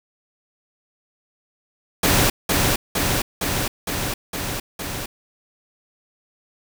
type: noise with echo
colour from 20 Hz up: pink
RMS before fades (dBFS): -17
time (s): 2.03-2.3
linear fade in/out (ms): 5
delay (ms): 460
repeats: 6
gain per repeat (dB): -2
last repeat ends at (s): 5.06
effects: none